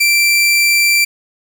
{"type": "tone", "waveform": "sawtooth", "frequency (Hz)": 2349, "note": "D7", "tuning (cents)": 0, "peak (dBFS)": -6, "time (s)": [0, 1.05], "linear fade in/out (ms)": 10, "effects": ["7-bit"]}